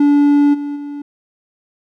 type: tone with level steps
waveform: triangle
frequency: 288.4 Hz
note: D4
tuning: 31 cents flat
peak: -6 / -18 / -22 dBFS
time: 0-1.02 s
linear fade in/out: 5 ms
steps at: 0.53 / 0.75 s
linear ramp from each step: 20 ms
effects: none